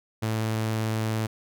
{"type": "tone", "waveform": "sawtooth", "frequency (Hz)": 110.3, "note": "A2", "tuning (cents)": 5, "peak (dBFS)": -21, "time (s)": [0.22, 1.27], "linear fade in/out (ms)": 10, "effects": []}